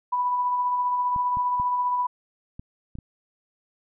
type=tone with tremolo; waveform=sine; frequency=987.8 Hz; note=B5; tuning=in tune; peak=-20 dBFS; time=0.12-2.07 s; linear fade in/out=10 ms; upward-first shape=sine; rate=15 Hz; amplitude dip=30%
type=clicks; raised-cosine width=5 ms; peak=-25 dBFS; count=6; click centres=1.162 / 1.371 / 1.599 / 2.595 / 2.954 / 2.987 s
effects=none